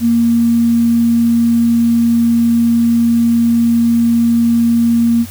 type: tone with tanh clipping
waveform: triangle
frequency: 233.1 Hz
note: A#3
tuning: in tune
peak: -8 dBFS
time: 0-5.26 s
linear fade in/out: 50 ms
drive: 3 dB
effects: added 91 Hz sine -30 dBFS peak until 5.3 s + white hiss -35 dBFS RMS until 5.3 s